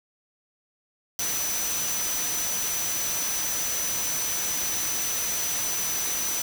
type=tone in noise; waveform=sine; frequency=5990 Hz; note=F#8; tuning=20 cents sharp; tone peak=-28 dBFS; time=1.19-6.42 s; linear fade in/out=2 ms; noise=white; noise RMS=-30 dBFS; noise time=1.19-6.42 s; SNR=-1 dB; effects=none